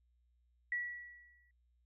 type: tone with exponential decay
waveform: sine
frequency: 1939 Hz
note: B6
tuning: 32 cents flat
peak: -32 dBFS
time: 0.72-1.51 s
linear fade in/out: 2 ms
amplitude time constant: 170 ms
effects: added 60 Hz sine -70 dBFS peak until 1.85 s